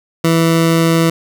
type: tone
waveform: 20% pulse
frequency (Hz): 164.81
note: E3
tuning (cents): 0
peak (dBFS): -5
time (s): 0.24-1.1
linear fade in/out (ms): 5
effects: none